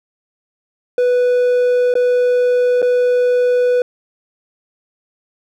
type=tone with dropouts; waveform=triangle; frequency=493.9 Hz; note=B4; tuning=in tune; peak=-9 dBFS; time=0.98-3.82 s; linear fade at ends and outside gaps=2 ms; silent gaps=1.94-1.953 / 2.819-2.826 s; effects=none